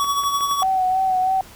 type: tone with tremolo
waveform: square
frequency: 1129 Hz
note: C#6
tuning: 31 cents sharp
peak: -17 dBFS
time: 0-0.63 s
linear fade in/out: 0 ms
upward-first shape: triangle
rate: 12 Hz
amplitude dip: 55%
type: clicks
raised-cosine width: 0.5 ms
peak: -21 dBFS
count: 4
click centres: 0.044 / 0.236 / 0.408 / 0.513 s
type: tone with vibrato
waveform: sine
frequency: 752 Hz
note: F#5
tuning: 28 cents sharp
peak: -16 dBFS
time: 0.62-1.41 s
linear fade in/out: 2 ms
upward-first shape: sine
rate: 3.1 Hz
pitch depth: 29 cents each way
effects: pink hiss -44 dBFS RMS until 1.55 s